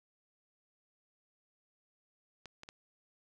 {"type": "clicks", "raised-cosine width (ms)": 0.2, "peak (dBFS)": -30, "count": 3, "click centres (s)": [2.457, 2.634, 2.689], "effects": []}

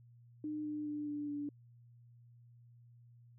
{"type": "tone with pitch steps", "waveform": "sine", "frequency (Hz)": [303.2, 299.9, 296.6, 293.4, 290.2], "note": ["D#4", "D4", "D4", "D4", "D4"], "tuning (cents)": [-45, 36, 17, -2, -21], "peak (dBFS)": -37, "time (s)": [0.44, 1.49], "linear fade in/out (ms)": 2, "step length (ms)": 210, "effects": ["added 119 Hz sine -58 dBFS peak until 3.38 s"]}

